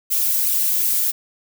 violet noise with flanger, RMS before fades -19 dBFS, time 0.1-1.12 s, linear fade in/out 20 ms, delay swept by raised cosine 0.55 to 5.85 ms, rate 2.7 Hz, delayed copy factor -0.8, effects none

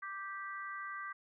harmonic tone, 392 Hz, G4, in tune, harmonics 3 / 4 / 5, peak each -43 / -45 / -47 dBFS, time 0.02-1.13 s, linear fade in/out 10 ms, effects none

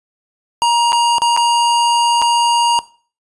square tone with dropouts, 944 Hz, A#5, 22 cents sharp, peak -11 dBFS, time 0.62-2.79 s, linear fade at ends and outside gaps 0 ms, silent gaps 0.921-0.929 / 1.183-1.219 / 1.365-1.374 / 2.217-2.222 s, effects noise-tail reverb RT60 0.4 s tail -19 dB re dry + resampled to 24000 Hz

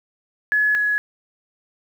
sine tone pair in turn, 1699 / 1685.3 Hz, G#6 / G#6, +39 / +25 cents, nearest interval unison, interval 14 cents, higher first, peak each -15 / -17 dBFS, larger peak first, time 0.52-0.75 / 0.75-0.98 s, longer neither, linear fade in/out 0 ms, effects 8-bit

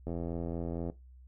click train, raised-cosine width 2 ms, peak -24 dBFS, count 71, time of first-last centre 0.07-0.899 s, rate 84.4 Hz, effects noise-tail reverb RT60 0.2 s tail -17 dB re dry + added 63 Hz sine -51 dBFS peak until 1.27 s

